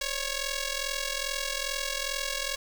5% pulse ring-modulated tone, 554.4 Hz, C#5, in tune, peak -15 dBFS, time 0.01-2.56 s, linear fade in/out 5 ms, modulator 1130 Hz, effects none

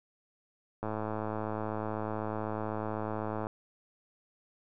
click train, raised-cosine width 1 ms, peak -21 dBFS, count 286, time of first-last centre 0.83-3.469 s, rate 108 Hz, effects none

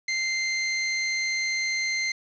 sawtooth tone, 2085 Hz, C7, 7 cents flat, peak -21 dBFS, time 0.08-2.12 s, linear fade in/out 5 ms, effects resampled to 16000 Hz + 8-bit

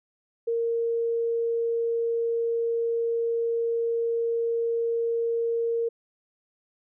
sine tone, 463.3 Hz, A#4, 11 cents flat, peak -23 dBFS, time 0.47-5.89 s, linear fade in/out 10 ms, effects none

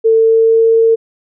sine tone with pitch glide, 448.5 to 452.9 Hz, A4 to A#4, +33 to -50 cents, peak -6 dBFS, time 0.04-0.96 s, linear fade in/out 20 ms, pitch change +17 cents, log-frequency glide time 0.19-0.67 s, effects none

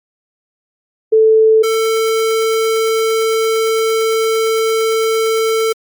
sine / square tone pair in turn, 440 / 445.6 Hz, A4 / A4, 0 / +22 cents, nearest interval unison, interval 22 cents, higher second, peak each -6 / -13 dBFS, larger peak first, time 1.12-1.63 / 1.63-5.73 s, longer second, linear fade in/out 10 ms, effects Opus 32 kbps

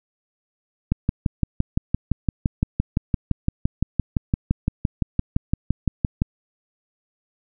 click train, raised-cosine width 5 ms, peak -6 dBFS, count 32, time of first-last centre 0.92-6.219 s, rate 5.85 Hz, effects none

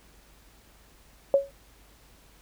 sine tone with exponential decay, 554.4 Hz, C#5, in tune, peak -13 dBFS, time 1.34-1.51 s, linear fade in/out 1 ms, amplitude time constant 36 ms, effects added 50 Hz sine -58 dBFS peak until 2.41 s + pink hiss -58 dBFS RMS until 2.41 s

